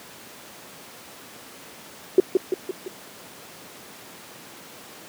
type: tone with echo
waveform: sine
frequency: 373.5 Hz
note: F#4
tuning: 16 cents sharp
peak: -8 dBFS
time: 2.18-2.2 s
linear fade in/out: 2 ms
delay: 170 ms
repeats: 4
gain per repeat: -5 dB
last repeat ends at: 2.88 s
effects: pink hiss -43 dBFS RMS until 5.08 s + high-pass 200 Hz 12 dB/octave